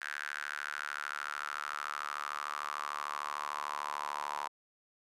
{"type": "tone with high-pass filter sweep", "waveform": "sawtooth", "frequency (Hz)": 73.42, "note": "D2", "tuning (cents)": 0, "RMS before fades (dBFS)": -39, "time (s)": [0.01, 4.48], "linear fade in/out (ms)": 10, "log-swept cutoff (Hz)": [1600, 960], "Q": 6.1, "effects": ["low-pass 11000 Hz 12 dB/octave"]}